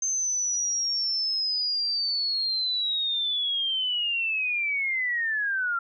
sine linear sweep, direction down, 6300 to 1361 Hz, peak -24 dBFS, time 0.02-5.79 s, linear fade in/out 5 ms, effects none

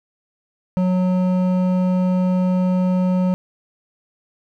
sine tone with hard clipping, 183.3 Hz, F#3, 16 cents flat, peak -17 dBFS, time 0.77-3.34 s, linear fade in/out 0 ms, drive 10 dB, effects none

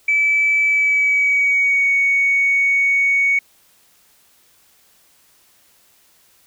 sine tone with pitch glide, 2306 to 2230 Hz, D7 to C#7, -32 to +10 cents, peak -12 dBFS, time 0.08-3.39 s, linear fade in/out 5 ms, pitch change -58 cents, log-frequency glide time 0.64-1.93 s, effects tanh soft clip ceiling -8 dBFS + white hiss -55 dBFS RMS until 6.46 s

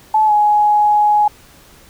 sine tone with pitch glide, 865 to 837 Hz, A5 to G#5, -30 to +13 cents, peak -9 dBFS, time 0.14-1.28 s, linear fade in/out 5 ms, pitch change -57 cents, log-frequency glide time 0.26-0.32 s, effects pink hiss -45 dBFS RMS until 1.89 s

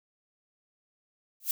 violet noise with exponential growth, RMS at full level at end -23 dBFS, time 1.4-1.51 s, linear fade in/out 2 ms, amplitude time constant 23 ms, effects none

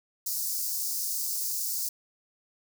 white high-pass noise, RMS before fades -31 dBFS, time 0.26-1.89 s, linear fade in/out 5 ms, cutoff 4700 Hz, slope 48 dB/octave, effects none

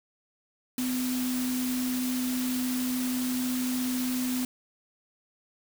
sine tone in noise, 252.6 Hz, B3, 39 cents sharp, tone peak -27 dBFS, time 0.78-4.45 s, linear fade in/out 2 ms, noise white, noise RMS -36 dBFS, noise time 0.78-4.45 s, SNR +6 dB, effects none

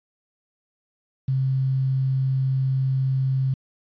sine tone with quantisation, 132.7 Hz, C3, 25 cents sharp, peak -19 dBFS, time 1.28-3.54 s, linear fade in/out 5 ms, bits 8, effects resampled to 11025 Hz

